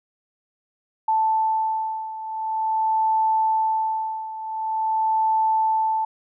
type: beating tone pair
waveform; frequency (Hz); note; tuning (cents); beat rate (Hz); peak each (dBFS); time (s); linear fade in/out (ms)
sine; 880 / 880.46; A5 / A5; 0 / +1; 0.46; -21 / -25; 1.08-6.05; 5
effects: none